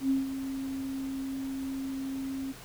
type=tone with ADSR envelope; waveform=sine; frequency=268.6 Hz; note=C4; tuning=46 cents sharp; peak=-22 dBFS; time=0-2.53 s; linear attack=100 ms; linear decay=160 ms; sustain=-10 dB; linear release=23 ms; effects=pink hiss -48 dBFS RMS until 2.64 s